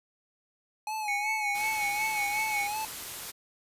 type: tone with vibrato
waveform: square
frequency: 842 Hz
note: G#5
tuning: 24 cents sharp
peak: -32 dBFS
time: 0.87-2.85 s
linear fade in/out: 2 ms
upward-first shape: sine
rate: 2.7 Hz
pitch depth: 65 cents each way
type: tone with tremolo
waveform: triangle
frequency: 2217 Hz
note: C#7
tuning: in tune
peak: -26 dBFS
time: 1.08-2.67 s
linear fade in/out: 2 ms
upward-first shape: sine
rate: 5.5 Hz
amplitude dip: 45%
type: noise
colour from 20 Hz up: white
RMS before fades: -39 dBFS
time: 1.54-3.32 s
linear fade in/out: 20 ms
effects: resampled to 32000 Hz